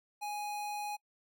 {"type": "tone", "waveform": "square", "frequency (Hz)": 830.6, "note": "G#5", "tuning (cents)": 0, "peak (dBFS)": -37, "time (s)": [0.21, 0.97], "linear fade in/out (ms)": 20, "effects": ["noise-tail reverb RT60 0.1 s tail -25 dB re dry"]}